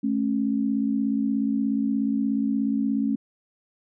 sine tone pair together, 216.7 / 273.5 Hz, A3 / C#4, -26 / -23 cents, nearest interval major third, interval 403 cents, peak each -24 dBFS, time 0.03-3.16 s, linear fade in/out 10 ms, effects none

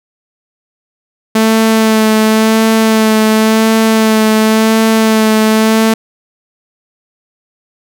sawtooth tone with vibrato, 220 Hz, A3, in tune, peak -3 dBFS, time 1.35-5.94 s, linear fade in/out 5 ms, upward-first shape sine, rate 0.93 Hz, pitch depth 19 cents each way, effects none

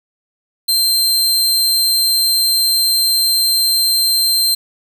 sawtooth tone, 4142 Hz, C8, 18 cents flat, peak -9 dBFS, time 0.68-4.55 s, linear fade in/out 10 ms, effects 7-bit

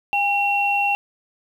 sine tone pair together, 807 / 2730 Hz, G#5 / F7, -50 / -40 cents, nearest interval octave + major sixth, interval 2110 cents, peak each -20 / -20 dBFS, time 0.13-0.95 s, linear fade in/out 0 ms, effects 8-bit

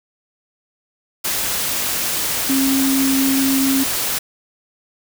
sine tone in noise, 269.2 Hz, C4, 49 cents sharp, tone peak -15 dBFS, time 2.49-3.84 s, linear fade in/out 10 ms, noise white, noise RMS -21 dBFS, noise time 1.24-4.19 s, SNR +3 dB, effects none

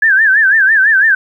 sine tone with vibrato, 1661.2 Hz, G#6, in tune, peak -6 dBFS, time 0.02-1.15 s, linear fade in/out 5 ms, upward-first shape sine, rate 6 Hz, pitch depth 150 cents each way, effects 8-bit

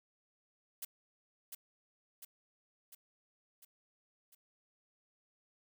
blue noise with echo, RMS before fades -42 dBFS, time 0.82-0.85 s, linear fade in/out 5 ms, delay 700 ms, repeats 5, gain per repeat -4 dB, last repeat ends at 4.35 s, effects none

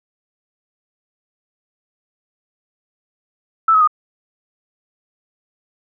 sine tone with pitch steps, 1318 / 1273.8 / 1231.2 Hz, E6 / D#6 / D#6, -1 / +40 / -19 cents, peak -9 dBFS, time 3.68-3.875 s, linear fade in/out 5 ms, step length 65 ms, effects none

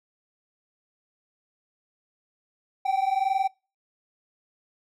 triangle tone pair together, 762.6 / 784 Hz, G5 / G5, -48 / 0 cents, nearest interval unison, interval 48 cents, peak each -23 dBFS, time 2.85-3.48 s, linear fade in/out 10 ms, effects noise-tail reverb RT60 0.3 s tail -24 dB re dry

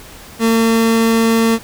30% pulse tone, 226.8 Hz, A#3, 47 cents flat, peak -8 dBFS, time 0.39-1.59 s, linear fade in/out 50 ms, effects pink hiss -37 dBFS RMS until 1.63 s

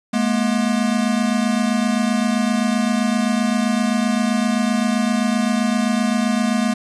square tone pair together, 211.6 / 239.3 Hz, G#3 / A#3, +33 / +46 cents, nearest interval major second, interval 213 cents, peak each -20 dBFS, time 0.13-6.74 s, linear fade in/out 10 ms, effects resampled to 24000 Hz + 7-bit

